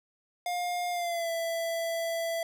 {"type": "tone with pitch glide", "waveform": "square", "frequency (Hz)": [709, 665.4], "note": ["F5", "E5"], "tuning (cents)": [26, 16], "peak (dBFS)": -30, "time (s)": [0.46, 2.43], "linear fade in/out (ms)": 2, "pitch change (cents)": -110, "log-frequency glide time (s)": [0.91, 1.3], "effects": []}